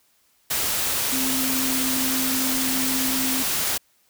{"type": "tone in noise", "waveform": "sine", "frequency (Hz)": 261.2, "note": "C4", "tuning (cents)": -3, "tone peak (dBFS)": -26, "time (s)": [1.12, 3.43], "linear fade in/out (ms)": 10, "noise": "white", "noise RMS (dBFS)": -24, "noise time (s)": [0.5, 3.78], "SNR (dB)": -5, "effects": ["white hiss -63 dBFS RMS until 4.09 s"]}